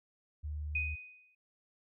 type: tone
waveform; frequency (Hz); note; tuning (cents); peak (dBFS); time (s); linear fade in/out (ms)
sine; 75.1; D2; +39; -36; 0.43-0.96; 20
type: tone with exponential decay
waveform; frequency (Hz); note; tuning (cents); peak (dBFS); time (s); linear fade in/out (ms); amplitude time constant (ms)
sine; 2495; D#7; +4; -29; 0.75-1.35; 5; 130
effects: none